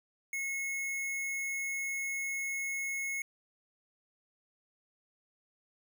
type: tone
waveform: square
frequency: 2179 Hz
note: C#7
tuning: 30 cents flat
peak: -34 dBFS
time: 0.33-3.22 s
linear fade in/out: 2 ms
effects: none